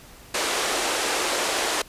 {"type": "band-pass noise", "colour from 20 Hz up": "pink", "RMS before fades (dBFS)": -25, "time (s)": [0.34, 1.82], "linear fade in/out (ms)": 5, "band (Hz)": [350, 9800], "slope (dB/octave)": 24, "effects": ["pink hiss -47 dBFS RMS until 1.88 s", "resampled to 32000 Hz"]}